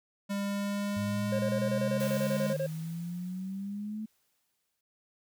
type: tone with pitch glide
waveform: square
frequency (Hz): 200.5 to 206.5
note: G3 to G#3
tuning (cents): +39 to -10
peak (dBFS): -31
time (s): 0.29-2.54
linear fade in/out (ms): 20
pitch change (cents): +51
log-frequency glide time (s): 0.43-1.49
type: exponential sweep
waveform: sine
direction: up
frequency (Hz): 103.83 to 219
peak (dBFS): -34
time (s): 0.96-4.06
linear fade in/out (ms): 10
type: tone bursts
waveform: triangle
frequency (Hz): 538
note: C5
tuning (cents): +48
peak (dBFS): -27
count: 14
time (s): 1.32-2.665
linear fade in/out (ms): 5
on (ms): 71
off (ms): 27
type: noise with exponential decay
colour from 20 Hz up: white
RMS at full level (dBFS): -42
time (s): 2-4.81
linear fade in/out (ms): 2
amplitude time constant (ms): 610
effects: none